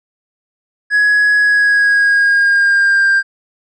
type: tone with pitch glide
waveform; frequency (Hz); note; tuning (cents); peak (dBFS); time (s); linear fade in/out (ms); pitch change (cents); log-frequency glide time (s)
triangle; 1676 to 1589.3; G#6 to G6; +15 to +23; -6; 0.9-3.23; 50; -92; 1.38-3.09
effects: tanh soft clip ceiling -2 dBFS + resampled to 22050 Hz